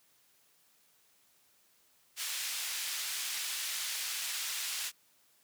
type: band-pass noise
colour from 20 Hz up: pink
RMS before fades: -37 dBFS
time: 2.16-4.92 s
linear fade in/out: 50 ms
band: 2500 to 14000 Hz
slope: 12 dB/octave
effects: white hiss -68 dBFS RMS until 5.43 s + high-pass 80 Hz 12 dB/octave